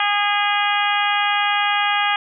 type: harmonic tone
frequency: 410 Hz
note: G#4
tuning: 22 cents flat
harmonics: 2 / 3 / 4 / 5 / 6 / 7 / 8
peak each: -21 / -23 / -24 / -25 / -26 / -26 / -27 dBFS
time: 0-2.16 s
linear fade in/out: 2 ms
effects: none